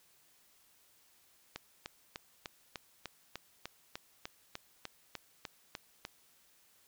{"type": "click train", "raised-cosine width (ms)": 0.2, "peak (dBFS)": -23, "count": 16, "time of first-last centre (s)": [1.56, 6.051], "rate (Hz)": 3.34, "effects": ["white hiss -67 dBFS RMS until 6.87 s"]}